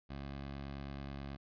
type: tone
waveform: 15% pulse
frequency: 69.3 Hz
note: C#2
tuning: in tune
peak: -36 dBFS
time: 0.09-1.37 s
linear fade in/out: 20 ms
effects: resampled to 11025 Hz